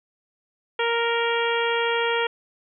harmonic tone, 466.2 Hz, A#4, in tune, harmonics 1 / 2 / 3 / 4 / 5 / 6 / 7, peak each -24 / -27 / -29 / -30 / -31 / -32 / -32 dBFS, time 0.79-2.27 s, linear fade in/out 5 ms, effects none

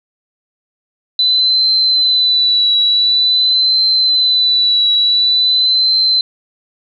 sine tone with vibrato, 4000 Hz, B7, 21 cents sharp, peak -9 dBFS, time 1.19-6.21 s, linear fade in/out 2 ms, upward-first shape triangle, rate 0.47 Hz, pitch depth 44 cents each way, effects none

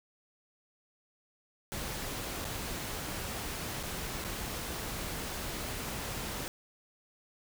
pink noise with dropouts, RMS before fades -38 dBFS, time 1.72-6.48 s, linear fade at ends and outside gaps 0 ms, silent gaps 2.444-2.451 / 3.829-3.834 / 4.241-4.247 s, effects none

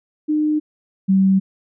sine tone pair in turn, 304.1 / 191.98 Hz, D#4 / G3, -40 / -36 cents, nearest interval minor sixth, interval 796 cents, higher first, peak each -15 / -11 dBFS, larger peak second, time 0.28-0.6 / 1.08-1.4 s, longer neither, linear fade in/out 20 ms, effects none

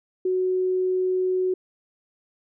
sine tone, 370 Hz, F#4, in tune, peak -20 dBFS, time 0.25-1.54 s, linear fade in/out 5 ms, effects none

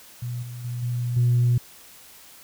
sine tone with level steps, 121.4 Hz, B2, 29 cents flat, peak -27 / -33 / -27 / -23 / -15 dBFS, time 0.22-1.58 s, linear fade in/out 5 ms, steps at 0.42 / 0.64 / 0.82 / 1.16 s, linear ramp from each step 10 ms, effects tanh soft clip ceiling -13 dBFS + white hiss -48 dBFS RMS until 2.43 s

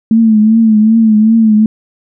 sine tone with vibrato, 220 Hz, A3, in tune, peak -4 dBFS, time 0.11-1.66 s, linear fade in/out 2 ms, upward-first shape triangle, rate 2.6 Hz, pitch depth 73 cents each way, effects none

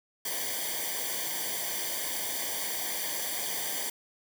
white noise with comb filter, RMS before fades -33 dBFS, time 0.25-3.9 s, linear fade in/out 5 ms, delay 0.75 ms, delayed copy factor -0.9, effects none

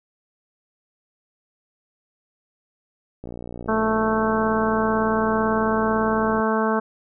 click train, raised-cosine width 2 ms, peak -21 dBFS, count 189, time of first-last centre 3.24-6.4 s, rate 59.5 Hz
harmonic tone, 220 Hz, A3, in tune, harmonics 1 / 2 / 3 / 4 / 5 / 6 / 7, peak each -23 / -24 / -27 / -27 / -27 / -30 / -30 dBFS, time 3.68-6.8 s, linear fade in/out 10 ms
effects none

